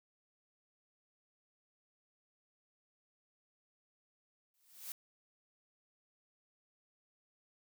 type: noise with exponential growth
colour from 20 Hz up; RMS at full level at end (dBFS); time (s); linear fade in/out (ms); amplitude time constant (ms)
blue; -41; 4.54-4.92; 2; 81
effects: none